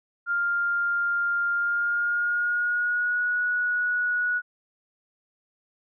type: tone with pitch glide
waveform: sine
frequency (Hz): 1400 to 1462.8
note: F6 to F#6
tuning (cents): +4 to -20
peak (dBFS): -22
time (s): 0.26-4.42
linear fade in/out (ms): 50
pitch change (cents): +76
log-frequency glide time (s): 1.53-3.28
effects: none